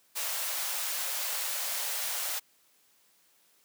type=high-pass noise; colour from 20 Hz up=white; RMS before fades=-33 dBFS; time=0.15-2.4 s; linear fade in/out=20 ms; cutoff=510 Hz; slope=48 dB/octave; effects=white hiss -66 dBFS RMS until 3.64 s + high-pass 150 Hz 12 dB/octave